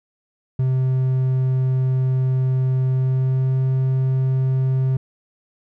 triangle tone with pitch glide, 130 to 131.36 Hz, C3 to C3, -11 to +7 cents, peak -14 dBFS, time 0.59-4.97 s, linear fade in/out 5 ms, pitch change +18 cents, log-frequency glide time 2.87-3.61 s, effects none

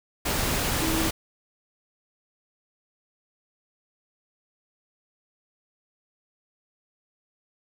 sine tone in noise, 322.5 Hz, E4, 38 cents flat, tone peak -27 dBFS, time 0.81-1.09 s, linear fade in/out 10 ms, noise pink, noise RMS -26 dBFS, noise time 0.25-1.11 s, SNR -4 dB, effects none

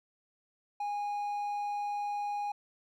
triangle tone, 822 Hz, G#5, 18 cents flat, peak -30 dBFS, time 0.8-2.52 s, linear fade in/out 5 ms, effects none

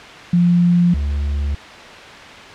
sine / triangle tone pair in turn, 174.61 / 71.57 Hz, F3 / D2, 0 / -44 cents, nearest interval octave + minor third, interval 1544 cents, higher first, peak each -10 / -15 dBFS, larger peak first, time 0.33-0.94 / 0.94-1.55 s, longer neither, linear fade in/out 5 ms, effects white hiss -35 dBFS RMS until 2.54 s + low-pass 3000 Hz 12 dB/octave

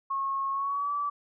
sine tone with pitch glide, 1090 to 1154.8 Hz, C#6 to D6, -29 to -30 cents, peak -27 dBFS, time 0.1-1.1 s, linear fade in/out 10 ms, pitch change +99 cents, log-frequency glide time 0.51-0.92 s, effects none

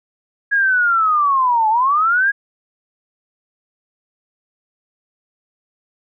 sine linear two-way sweep, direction down then up, 1661.2 to 850 to 1661.2 Hz, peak -12 dBFS, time 0.51-2.32 s, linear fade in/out 20 ms, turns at 1.69 s, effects none

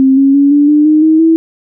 sine tone with pitch steps, 265.8 / 273.6 / 281.6 / 289.9 / 298.4 / 307.1 / 316.1 / 325.4 Hz, C4 / C#4 / C#4 / D4 / D4 / D#4 / D#4 / E4, +27 / -23 / +27 / -22 / +28 / -23 / +27 / -22 cents, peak -4 dBFS, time 0-1.36 s, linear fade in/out 0 ms, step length 170 ms, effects none

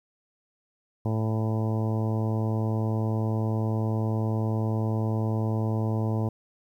harmonic tone, 110 Hz, A2, in tune, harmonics 1 / 2 / 3 / 4 / 5 / 6 / 7 / 8 / 9, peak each -25 / -31 / -35 / -37 / -39 / -41 / -42 / -43 / -44 dBFS, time 1.05-6.29 s, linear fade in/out 5 ms, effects 10-bit

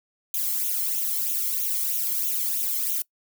violet noise with flanger, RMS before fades -26 dBFS, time 0.34-3.02 s, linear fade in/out 2 ms, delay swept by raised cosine 0.3 to 0.97 ms, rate 3.1 Hz, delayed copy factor +0.95, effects noise-tail reverb RT60 0.1 s tail -23 dB re dry

